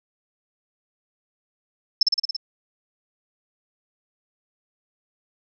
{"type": "tone with echo", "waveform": "sine", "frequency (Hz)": 5274, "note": "E8", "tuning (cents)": 0, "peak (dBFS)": -12, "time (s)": [2.01, 2.03], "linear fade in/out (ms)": 5, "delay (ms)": 56, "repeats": 6, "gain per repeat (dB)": -2, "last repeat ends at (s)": 2.366, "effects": []}